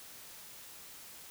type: silence
effects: white hiss -51 dBFS RMS until 1.3 s